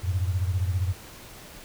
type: beating tone pair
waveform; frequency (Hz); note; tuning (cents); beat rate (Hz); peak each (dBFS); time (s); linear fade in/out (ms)
sine; 89.2 / 104.2; F2 / G#2; +37 / +6; 15; -24 / -29; 0.03-0.94; 20
effects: pink hiss -45 dBFS RMS until 1.64 s